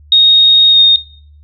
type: tone with pitch glide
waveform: sine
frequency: 3729 to 3695 Hz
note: A#7 to A#7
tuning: 0 to -16 cents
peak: -3 dBFS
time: 0.12-0.96 s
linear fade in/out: 2 ms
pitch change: -16 cents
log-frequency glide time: 0.71-0.79 s
effects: noise-tail reverb RT60 0.5 s tail -19 dB re dry + added 74 Hz sine -38 dBFS peak until 1.43 s